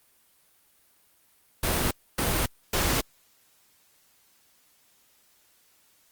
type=noise bursts; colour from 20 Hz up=pink; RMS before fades=-25 dBFS; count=3; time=1.63-3.01 s; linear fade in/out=5 ms; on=280 ms; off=270 ms; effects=white hiss -63 dBFS RMS until 6.11 s + Opus 32 kbps